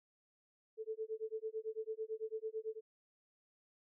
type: tone with tremolo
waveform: sine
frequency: 440 Hz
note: A4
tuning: in tune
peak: -36 dBFS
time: 0.77-2.81 s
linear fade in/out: 50 ms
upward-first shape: sine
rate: 9 Hz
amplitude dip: 100%
effects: none